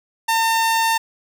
sawtooth tone, 905 Hz, A5, 48 cents sharp, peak -12 dBFS, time 0.28-0.98 s, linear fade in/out 10 ms, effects none

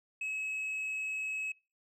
sine tone, 2571 Hz, E7, 44 cents flat, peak -31 dBFS, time 0.21-1.52 s, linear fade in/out 5 ms, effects noise-tail reverb RT60 0.3 s tail -25 dB re dry + tanh soft clip ceiling -33 dBFS

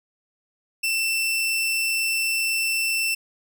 sawtooth tone, 2678 Hz, E7, 27 cents sharp, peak -18 dBFS, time 0.83-3.15 s, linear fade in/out 10 ms, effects none

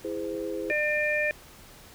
sine chord, E augmented, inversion none, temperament just, 329.6 / 412 / 515 Hz, E4 / G#4 / B#4, 0 / -14 / -28 cents, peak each -34 dBFS, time 0.04-0.72 s, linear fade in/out 10 ms
harmonic tone, 600 Hz, D5, 37 cents sharp, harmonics 1 / 3 / 4, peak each -28 / -28 / -28 dBFS, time 0.7-1.31 s, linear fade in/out 0 ms
effects pink hiss -50 dBFS RMS until 1.94 s

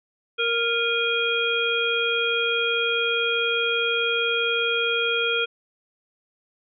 harmonic tone with a mistuned harmonic, 466.2 Hz, A#4, in tune, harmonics 1 / 3 / 5 / 7, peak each -26 / -26 / -26 / -26 dBFS, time 0.38-5.46 s, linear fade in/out 20 ms, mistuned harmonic 5, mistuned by +89 cents, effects none

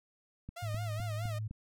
click train, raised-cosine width 5 ms, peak -30 dBFS, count 5, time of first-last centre 0.49-1.51 s, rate 3.92 Hz
sawtooth tone with vibrato, 659.3 Hz, E5, in tune, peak -38 dBFS, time 0.56-1.39 s, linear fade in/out 10 ms, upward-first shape sine, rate 4.7 Hz, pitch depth 140 cents each way
sine tone with pitch glide, 107.1 to 108.16 Hz, A2 to A2, -46 to -29 cents, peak -34 dBFS, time 0.62-1.48 s, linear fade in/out 10 ms, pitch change +17 cents, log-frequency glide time 1.17-1.26 s
effects none

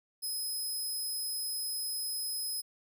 15% pulse tone, 5090 Hz, D#8, 39 cents sharp, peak -28 dBFS, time 0.22-2.62 s, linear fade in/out 20 ms, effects none

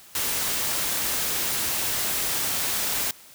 white noise, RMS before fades -26 dBFS, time 0.15-3.11 s, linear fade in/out 2 ms, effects white hiss -49 dBFS RMS until 3.34 s

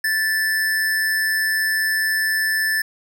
square tone with amplitude modulation, 1755 Hz, A6, 5 cents flat, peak -17 dBFS, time 0.04-2.82 s, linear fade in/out 5 ms, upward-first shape sine, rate 184 Hz, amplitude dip 35%, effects none

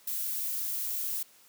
violet noise, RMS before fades -33 dBFS, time 0.07-1.23 s, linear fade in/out 5 ms, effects white hiss -59 dBFS RMS until 1.48 s + high-pass 150 Hz 12 dB/octave

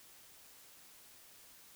silence, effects white hiss -59 dBFS RMS until 1.75 s

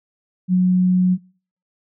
sine tone, 182.7 Hz, F#3, 22 cents flat, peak -12 dBFS, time 0.48-1.18 s, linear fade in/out 50 ms, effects noise-tail reverb RT60 0.5 s tail -26 dB re dry

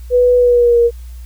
sine tone with pitch glide, 493.2 to 471.7 Hz, B4 to A#4, -2 to +20 cents, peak -7 dBFS, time 0.1-0.91 s, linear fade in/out 50 ms, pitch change -78 cents, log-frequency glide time 0.37-0.79 s, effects added 60 Hz sine -28 dBFS peak until 1.25 s + white hiss -49 dBFS RMS until 1.25 s

